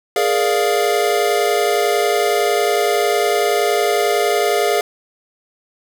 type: chord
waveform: square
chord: Bb dominant seventh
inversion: third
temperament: equal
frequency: 415.3 / 466.2 / 587.3 / 698.5 Hz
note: Ab4 / Bb4 / D5 / F5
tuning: 0 / 0 / 0 / 0 cents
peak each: -19 / -22 / -23 / -20 dBFS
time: 0.16-4.81 s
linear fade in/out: 2 ms
effects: none